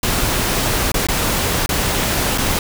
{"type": "noise with dropouts", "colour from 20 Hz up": "pink", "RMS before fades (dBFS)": -18, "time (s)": [0.03, 2.59], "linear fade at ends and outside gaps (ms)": 2, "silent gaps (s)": [[0.918, 0.942], [1.069, 1.086], [1.661, 1.691], [2.377, 2.381]], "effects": []}